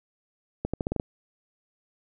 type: accelerating click train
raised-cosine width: 2 ms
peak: -14 dBFS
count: 7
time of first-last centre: 0.65-0.999 s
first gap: 86 ms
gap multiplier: 0.84
effects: none